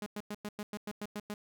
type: tone bursts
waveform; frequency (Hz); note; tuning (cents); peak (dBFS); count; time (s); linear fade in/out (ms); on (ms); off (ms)
sawtooth; 208; G#3; +3; -33; 10; 0.02-1.34; 2; 42; 100
effects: none